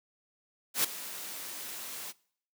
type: noise with ADSR envelope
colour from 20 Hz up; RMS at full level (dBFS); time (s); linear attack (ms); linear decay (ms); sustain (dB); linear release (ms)
white; -25; 0.74-2.13; 100; 9; -16; 33
effects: noise-tail reverb RT60 0.6 s tail -23 dB re dry + high-pass 200 Hz 12 dB/octave